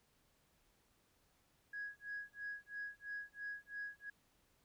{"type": "tone with tremolo", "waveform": "sine", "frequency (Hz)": 1661.2, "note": "G#6", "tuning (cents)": 0, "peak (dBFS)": -40, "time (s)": [1.73, 4.1], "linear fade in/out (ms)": 5, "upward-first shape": "sine", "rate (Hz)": 3, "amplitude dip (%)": 100, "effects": ["tanh soft clip ceiling -37 dBFS", "pink hiss -75 dBFS RMS until 4.64 s"]}